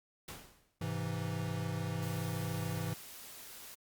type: noise with exponential decay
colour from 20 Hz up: pink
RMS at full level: -43 dBFS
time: 0.28-0.79 s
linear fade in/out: 5 ms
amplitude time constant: 110 ms
type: chord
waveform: square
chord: Ab augmented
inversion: none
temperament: equal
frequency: 103.83 / 130.81 / 164.81 Hz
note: Ab2 / C3 / E3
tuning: 0 / 0 / 0 cents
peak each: -40 / -42 / -39 dBFS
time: 0.81-2.94 s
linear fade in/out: 5 ms
type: noise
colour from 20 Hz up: white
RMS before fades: -50 dBFS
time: 2.02-3.75 s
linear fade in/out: 10 ms
effects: Opus 48 kbps